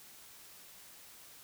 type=silence; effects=white hiss -55 dBFS RMS until 1.43 s